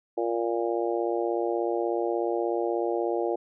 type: harmonic tone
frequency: 116.54 Hz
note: A#2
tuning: in tune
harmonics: 3 / 4 / 5 / 6 / 7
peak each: -28 / -30 / -32 / -34 / -35 dBFS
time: 0.17-3.36 s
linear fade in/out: 10 ms
effects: none